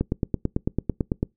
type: click train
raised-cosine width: 3 ms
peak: -9 dBFS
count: 12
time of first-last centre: 0.01-1.23 s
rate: 9.02 Hz
effects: noise-tail reverb RT60 0.2 s tail -25 dB re dry